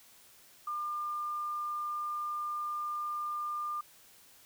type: tone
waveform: sine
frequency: 1200 Hz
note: D6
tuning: 37 cents sharp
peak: -33 dBFS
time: 0.67-3.81 s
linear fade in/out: 5 ms
effects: white hiss -59 dBFS RMS until 4.45 s